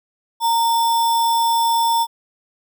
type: tone with sample-and-hold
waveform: sine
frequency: 922 Hz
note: A#5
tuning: 19 cents flat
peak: -14 dBFS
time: 0.4-2.07 s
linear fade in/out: 50 ms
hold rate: 4410 Hz
effects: none